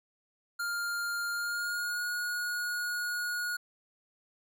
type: tone with pitch glide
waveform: square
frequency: 1403 to 1445.8 Hz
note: F6 to F#6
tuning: +8 to -40 cents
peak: -32 dBFS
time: 0.59-3.57 s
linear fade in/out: 10 ms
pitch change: +52 cents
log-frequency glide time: 1.32-2.02 s
effects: none